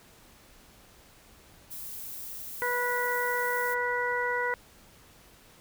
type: noise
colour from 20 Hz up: violet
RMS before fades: -40 dBFS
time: 1.7-3.75 s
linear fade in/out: 20 ms
type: harmonic tone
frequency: 488.9 Hz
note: B4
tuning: 18 cents flat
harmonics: 1 / 2 / 3 / 4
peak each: -32 / -32 / -32 / -32 dBFS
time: 2.62-4.54 s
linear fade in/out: 0 ms
effects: pink hiss -56 dBFS RMS until 5.6 s

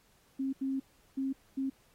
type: tone bursts at uneven times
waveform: sine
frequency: 268.3 Hz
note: C4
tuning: 44 cents sharp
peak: -30 dBFS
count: 4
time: 0.39-0.53 / 0.61-0.8 / 1.17-1.33 / 1.57-1.7 s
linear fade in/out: 10 ms
effects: pink hiss -67 dBFS RMS until 1.94 s + AAC 48 kbps

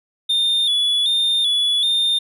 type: tone with vibrato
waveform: triangle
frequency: 3520 Hz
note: A7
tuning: in tune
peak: -14 dBFS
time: 0.29-2.19 s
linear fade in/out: 10 ms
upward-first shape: square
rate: 1.3 Hz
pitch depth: 52 cents each way
effects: none

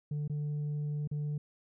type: tone with dropouts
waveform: sine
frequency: 148 Hz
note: D3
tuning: 14 cents sharp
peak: -29 dBFS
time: 0.11-1.38 s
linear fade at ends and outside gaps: 5 ms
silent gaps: 0.278-0.297 / 1.075-1.113 s
effects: tanh soft clip ceiling -31 dBFS

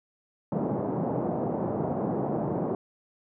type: band-pass noise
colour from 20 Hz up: pink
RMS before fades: -29 dBFS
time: 0.52-2.75 s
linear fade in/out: 2 ms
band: 140 to 790 Hz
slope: 24 dB/octave
effects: none

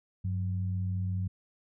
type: tone pair together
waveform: sine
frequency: 96.2 / 181.6 Hz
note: G2 / F#3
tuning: -32 / -32 cents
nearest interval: major seventh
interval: 1100 cents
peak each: -29 / -38 dBFS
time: 0.24-1.28 s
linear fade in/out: 10 ms
effects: none

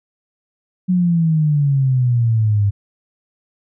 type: exponential sweep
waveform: sine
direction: down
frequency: 185 to 99.5 Hz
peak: -12 dBFS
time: 0.88-2.71 s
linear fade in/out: 20 ms
effects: none

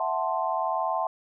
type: chord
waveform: sine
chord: F# half-diminished seventh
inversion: third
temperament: equal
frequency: 659.3 / 740 / 880 / 1046.5 Hz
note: E5 / F#5 / A5 / C6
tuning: 0 / 0 / 0 / 0 cents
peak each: -30 dBFS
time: 0-1.07 s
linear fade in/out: 2 ms
effects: none

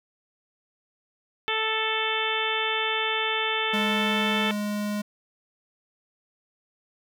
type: harmonic tone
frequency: 440 Hz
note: A4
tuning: in tune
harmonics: 1 / 2 / 3 / 4 / 5 / 6 / 7 / 8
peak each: -32 / -32 / -32 / -32 / -32 / -32 / -32 / -32 dBFS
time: 1.48-4.51 s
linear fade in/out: 0 ms
type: tone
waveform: square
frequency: 207.7 Hz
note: G#3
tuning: in tune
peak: -27 dBFS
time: 3.73-5.02 s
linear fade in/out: 10 ms
effects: none

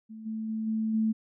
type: tone with level steps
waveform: sine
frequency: 220 Hz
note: A3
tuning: in tune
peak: -40 / -31 / -29 / -26 / -23 dBFS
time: 0.09-1.13 s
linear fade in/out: 20 ms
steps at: 0.25 / 0.48 / 0.66 / 0.93 s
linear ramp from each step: 20 ms
effects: none

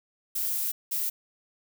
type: noise bursts at uneven times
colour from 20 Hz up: violet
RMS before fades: -29 dBFS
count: 2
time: 0.35-0.72 / 0.91-1.1 s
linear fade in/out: 10 ms
effects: none

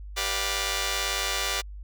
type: chord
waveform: 5% pulse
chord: G dominant seventh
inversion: none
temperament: just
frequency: 392 / 490 / 588 / 705.6 Hz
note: G4 / B4 / D5 / F5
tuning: 0 / -14 / +2 / +18 cents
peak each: -22 dBFS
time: 0.16-1.62 s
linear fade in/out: 20 ms
effects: added 50 Hz sine -37 dBFS peak until 1.83 s

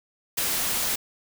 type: noise with ADSR envelope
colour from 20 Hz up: white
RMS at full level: -22 dBFS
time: 0.37-0.96 s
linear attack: 16 ms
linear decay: 5 ms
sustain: -4 dB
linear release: 8 ms
effects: none

